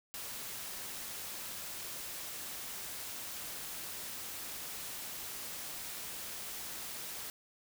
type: noise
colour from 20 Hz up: white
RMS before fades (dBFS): -43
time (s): 0.14-7.3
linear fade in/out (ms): 0
effects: none